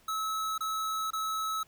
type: tone bursts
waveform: square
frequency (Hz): 1296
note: E6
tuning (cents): -30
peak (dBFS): -31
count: 3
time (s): 0.08-1.632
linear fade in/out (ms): 5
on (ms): 500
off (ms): 26
effects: pink hiss -63 dBFS RMS until 1.67 s